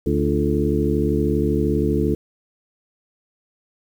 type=harmonic tone with a mistuned harmonic; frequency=72.7 Hz; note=D2; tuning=17 cents flat; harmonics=1 / 2 / 3 / 4 / 5 / 6; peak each=-24 / -24 / -24 / -24 / -24 / -24 dBFS; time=0.06-2.15 s; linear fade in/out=5 ms; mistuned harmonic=5; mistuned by=-75 cents; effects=8-bit